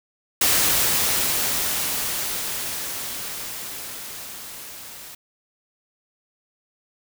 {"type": "noise with level ramp", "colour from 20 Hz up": "white", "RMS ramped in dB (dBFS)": [-18, -40], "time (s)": [0.41, 5.15], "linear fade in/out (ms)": 5, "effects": []}